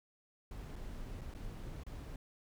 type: noise with dropouts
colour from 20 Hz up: brown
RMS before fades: -45 dBFS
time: 0.51-2.16 s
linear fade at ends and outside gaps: 2 ms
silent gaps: 0.757-0.761 / 1.211-1.215 / 1.34-1.348 / 1.835-1.865 s
effects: none